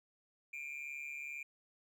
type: tone with amplitude modulation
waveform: triangle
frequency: 2389 Hz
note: D7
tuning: 29 cents sharp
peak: -37 dBFS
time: 0.53-1.43 s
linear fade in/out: 5 ms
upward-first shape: sine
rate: 142 Hz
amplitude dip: 75%
effects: none